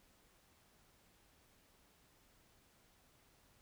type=silence; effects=pink hiss -70 dBFS RMS until 3.61 s